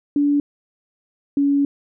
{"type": "tone pair in turn", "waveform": "sine", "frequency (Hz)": [288.2, 282.3], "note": ["D4", "C#4"], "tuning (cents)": [-33, 32], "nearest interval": "unison", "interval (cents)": 35, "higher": "first", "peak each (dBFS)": -14, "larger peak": "neither", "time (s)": [[0.16, 0.4], [1.37, 1.65]], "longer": "second", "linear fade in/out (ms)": 2, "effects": []}